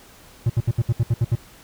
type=tone bursts; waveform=triangle; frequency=116.54 Hz; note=A#2; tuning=in tune; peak=-13 dBFS; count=9; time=0.46-1.354 s; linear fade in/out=5 ms; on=38 ms; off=69 ms; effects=pink hiss -48 dBFS RMS until 1.63 s